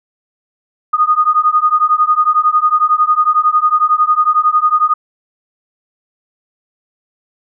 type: beating tone pair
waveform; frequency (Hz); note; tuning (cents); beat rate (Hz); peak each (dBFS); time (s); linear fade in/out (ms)
sine; 1229 / 1240; D#6 / D#6; -22 / -6; 11; -12; 0.93-4.94; 10
effects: none